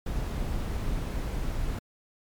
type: noise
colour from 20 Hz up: brown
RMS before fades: -30 dBFS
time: 0.06-1.79 s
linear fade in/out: 5 ms
effects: MP3 96 kbps